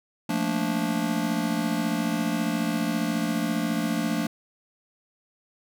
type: chord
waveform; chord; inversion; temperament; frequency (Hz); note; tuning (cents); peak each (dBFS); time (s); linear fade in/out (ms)
square; Bb major seventh; second; just; 174.81 / 218.5 / 233.1 / 291.4; F3 / A3 / Bb3 / D4; +2 / -12 / 0 / -13; -31 / -30 / -31 / -30; 0.29-4.27; 5
effects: none